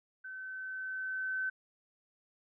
sine tone with level ramp, 1528 Hz, G6, 45 cents flat, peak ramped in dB -42 to -31 dBFS, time 0.24-1.5 s, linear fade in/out 10 ms, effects none

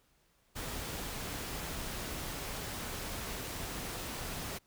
pink noise, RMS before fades -40 dBFS, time 0.55-4.59 s, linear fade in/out 20 ms, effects pink hiss -71 dBFS RMS until 4.66 s

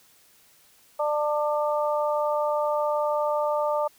harmonic tone, 297.9 Hz, D4, 25 cents sharp, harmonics 2 / 3 / 4, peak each -24 / -28 / -30 dBFS, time 0.99-3.88 s, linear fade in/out 10 ms, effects white hiss -58 dBFS RMS until 3.98 s

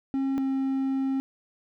triangle tone pair in turn, 270 / 268 Hz, C#4 / C4, -45 / +42 cents, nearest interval unison, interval 13 cents, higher first, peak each -22 dBFS, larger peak neither, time 0.14-0.38 / 0.38-1.2 s, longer second, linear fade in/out 0 ms, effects none

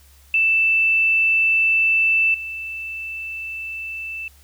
sine tone with level steps, 2650 Hz, E7, 9 cents sharp, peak -14 / -27 dBFS, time 0.34-4.28 s, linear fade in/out 2 ms, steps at 2.34 s, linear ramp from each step 5 ms, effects added 69 Hz sine -49 dBFS peak until 4.43 s + white hiss -54 dBFS RMS until 4.43 s

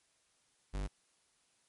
45% pulse tone, 49 Hz, G1, in tune, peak -35 dBFS, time 0.73-0.88 s, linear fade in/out 20 ms, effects white hiss -73 dBFS RMS until 1.68 s + MP3 48 kbps

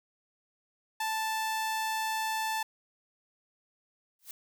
sawtooth tone, 880 Hz, A5, in tune, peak -26 dBFS, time 1-2.63 s, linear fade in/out 5 ms
blue noise with exponential growth, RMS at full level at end -39 dBFS, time 4.19-4.31 s, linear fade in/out 1 ms, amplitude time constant 26 ms
effects none

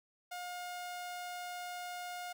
sawtooth tone, 714 Hz, F5, 38 cents sharp, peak -37 dBFS, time 0.31-2.33 s, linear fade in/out 10 ms, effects none

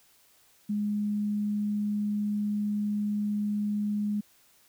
sine tone, 207.7 Hz, G#3, in tune, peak -26 dBFS, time 0.69-4.21 s, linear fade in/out 10 ms, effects white hiss -62 dBFS RMS until 4.68 s

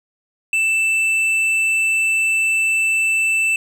triangle tone with hard clipping, 2652 Hz, E7, 10 cents sharp, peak -16 dBFS, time 0.53-3.56 s, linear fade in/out 2 ms, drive 9 dB, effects none

